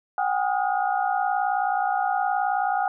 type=tone cluster; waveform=sine; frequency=746 / 805 / 1249 / 1432 Hz; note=F#5 / G5 / D#6 / F6; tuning=+14 / +46 / +6 / +43 cents; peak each=-25 / -24 / -33 / -31 dBFS; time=0.18-2.88 s; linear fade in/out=2 ms; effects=none

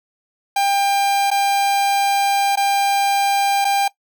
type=tone with dropouts; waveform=45% pulse; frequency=797 Hz; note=G5; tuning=28 cents sharp; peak=-15 dBFS; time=0.56-3.88 s; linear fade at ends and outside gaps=5 ms; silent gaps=1.304-1.313 / 2.557-2.572 / 3.646-3.65 s; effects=noise-tail reverb RT60 0.1 s tail -19 dB re dry

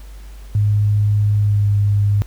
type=tone with pitch glide; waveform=sine; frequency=103.83 to 102.05 Hz; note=G#2 to G#2; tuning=0 to -30 cents; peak=-12 dBFS; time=0.55-2.22 s; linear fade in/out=0 ms; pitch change=-30 cents; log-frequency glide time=1.36-1.69 s; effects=added 50 Hz sine -33 dBFS peak until 2.26 s + pink hiss -48 dBFS RMS until 2.26 s

